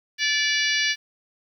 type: harmonic tone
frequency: 580 Hz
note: D5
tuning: 22 cents flat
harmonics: 3 / 4 / 5 / 6 / 7 / 8 / 9 / 10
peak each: -25 / -26 / -28 / -30 / -31 / -29 / -35 / -32 dBFS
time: 0.18-0.96 s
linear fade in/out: 50 ms
effects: 9-bit